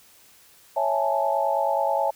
sine chord, A major seventh, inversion first, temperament equal, 554.4 / 659.3 / 830.6 / 880 Hz, C#5 / E5 / G#5 / A5, 0 / 0 / 0 / 0 cents, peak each -26 dBFS, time 0.76-2.11 s, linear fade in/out 10 ms, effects white hiss -54 dBFS RMS until 2.15 s

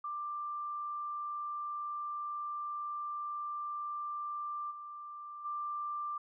sine tone with level steps, 1183 Hz, D6, 12 cents sharp, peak -36 / -43 / -35 dBFS, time 0.04-6.18 s, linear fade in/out 5 ms, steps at 4.7 / 5.44 s, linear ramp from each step 20 ms, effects none

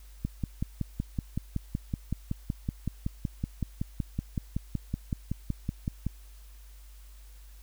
click train, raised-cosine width 5 ms, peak -17 dBFS, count 32, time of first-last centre 0.25-6.066 s, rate 5.33 Hz, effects added 50 Hz sine -47 dBFS peak until 7.62 s + white hiss -60 dBFS RMS until 7.62 s

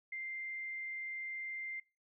sine tone, 2093 Hz, C7, in tune, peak -39 dBFS, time 0.12-1.8 s, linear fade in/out 5 ms, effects noise-tail reverb RT60 0.3 s tail -24 dB re dry

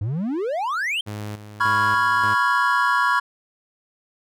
triangle exponential sweep, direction up, 95.1 to 3230 Hz, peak -20 dBFS, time 0.01-1.01 s, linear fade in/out 5 ms
sawtooth tone with tremolo, 104.9 Hz, G#2, 18 cents sharp, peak -25 dBFS, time 1.06-2.35 s, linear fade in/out 20 ms, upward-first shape square, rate 1.7 Hz, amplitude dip 65%
triangle chord, C# dominant seventh, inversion third, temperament equal, 987.8 / 1108.7 / 1396.9 / 1661.2 Hz, B5 / C#6 / E#6 / G#6, 0 / 0 / 0 / 0 cents, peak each -20 / -20 / -21 / -21 dBFS, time 1.6-3.2 s, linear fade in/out 10 ms
effects none

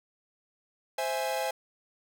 45% pulse chord, C augmented, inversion none, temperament equal, 523.3 / 659.3 / 830.6 Hz, C5 / E5 / G#5, 0 / 0 / 0 cents, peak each -33 / -34 / -33 dBFS, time 0.98-1.51 s, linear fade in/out 5 ms, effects none

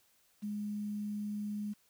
sine tone with quantisation, 207.9 Hz, G#3, 2 cents sharp, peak -35 dBFS, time 0.42-1.74 s, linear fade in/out 20 ms, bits 10, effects white hiss -70 dBFS RMS until 1.89 s

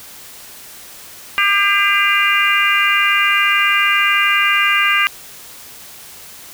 harmonic tone with a mistuned harmonic, 399.2 Hz, G4, 32 cents sharp, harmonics 3 / 4 / 5 / 6 / 7, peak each -18 / -18 / -18 / -18 / -18 dBFS, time 1.38-5.07 s, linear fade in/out 0 ms, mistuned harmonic 5, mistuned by +34 cents, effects white hiss -37 dBFS RMS until 6.53 s

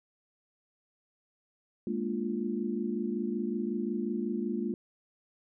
sine chord, Bb dominant seventh, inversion third, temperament equal, 207.7 / 233.1 / 293.7 / 349.2 Hz, Ab3 / Bb3 / D4 / F4, 0 / 0 / 0 / 0 cents, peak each -34 / -34 / -40 / -35 dBFS, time 1.87-4.74 s, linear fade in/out 2 ms, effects none

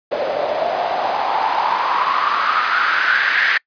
white noise with band-pass filter sweep, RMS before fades -18 dBFS, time 0.11-3.58 s, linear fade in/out 10 ms, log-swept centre 550 to 1800 Hz, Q 5.9, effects noise-tail reverb RT60 0.1 s tail -26 dB re dry + resampled to 11025 Hz

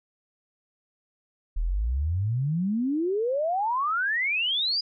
sine exponential sweep, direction up, 36.63 to 4978 Hz, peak -23 dBFS, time 1.56-4.81 s, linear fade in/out 10 ms, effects none

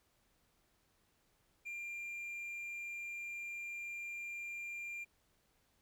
triangle tone, 2389 Hz, D7, 29 cents sharp, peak -40 dBFS, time 1.65-5.05 s, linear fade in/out 20 ms, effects pink hiss -75 dBFS RMS until 5.81 s

